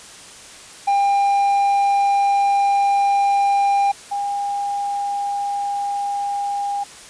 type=tone pair in turn; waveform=triangle / sine; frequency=800 / 807.4 Hz; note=G5 / G#5; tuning=+35 / -49 cents; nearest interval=unison; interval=16 cents; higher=second; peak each=-12 / -20 dBFS; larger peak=first; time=0.87-3.92 / 4.11-6.84 s; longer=first; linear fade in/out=10 ms; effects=white hiss -40 dBFS RMS until 7.09 s + resampled to 22050 Hz